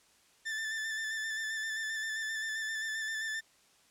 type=tone with vibrato; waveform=40% pulse; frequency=1766 Hz; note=A6; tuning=6 cents sharp; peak=-33 dBFS; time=0.45-3.41 s; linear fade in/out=20 ms; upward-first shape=square; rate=7.6 Hz; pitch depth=23 cents each way; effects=white hiss -65 dBFS RMS until 3.9 s + low-pass 9000 Hz 12 dB/octave